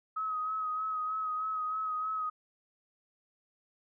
sine tone with vibrato, 1270 Hz, D#6, 35 cents sharp, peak -31 dBFS, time 0.16-2.3 s, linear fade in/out 10 ms, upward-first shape sine, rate 3.2 Hz, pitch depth 29 cents each way, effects none

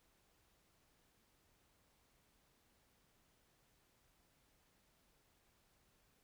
silence, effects pink hiss -75 dBFS RMS until 6.23 s

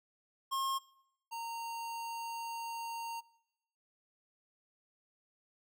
square tone pair in turn, 1075 / 923.5 Hz, C6 / A#5, +47 / -16 cents, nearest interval minor third, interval 263 cents, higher first, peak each -33 / -40 dBFS, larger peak first, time 0.51-0.79 / 1.31-3.21 s, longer second, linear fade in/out 20 ms, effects noise-tail reverb RT60 0.8 s tail -22 dB re dry

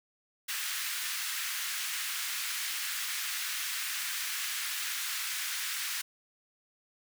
pink high-pass noise, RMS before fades -35 dBFS, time 0.48-6.02 s, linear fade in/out 10 ms, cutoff 1500 Hz, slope 24 dB/octave, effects none

